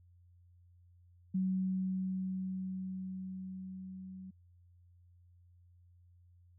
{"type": "tone with level ramp", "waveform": "sine", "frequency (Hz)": 187.6, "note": "F#3", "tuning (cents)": 24, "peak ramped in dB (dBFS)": [-29, -45], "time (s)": [1.34, 4.31], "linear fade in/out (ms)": 10, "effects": ["added 88 Hz sine -60 dBFS peak until 6.58 s"]}